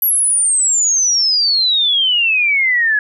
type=exponential sweep; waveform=sine; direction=down; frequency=11840 to 1671 Hz; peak=-11 dBFS; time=0.02-2.99 s; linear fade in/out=2 ms; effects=none